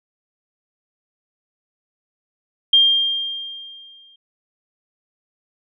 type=tone with exponential decay; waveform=sine; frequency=3200 Hz; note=G7; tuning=35 cents sharp; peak=-8 dBFS; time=2.73-4.16 s; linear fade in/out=5 ms; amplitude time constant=310 ms; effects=none